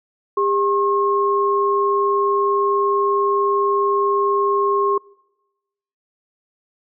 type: tone pair together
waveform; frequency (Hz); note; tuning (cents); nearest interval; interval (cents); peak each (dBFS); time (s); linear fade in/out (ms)
sine; 401.6 / 1077.1; G4 / C6; +42 / +50; octave + perfect fourth; 1708; -18; 0.37-4.98; 5
effects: noise-tail reverb RT60 1.0 s tail -25 dB re dry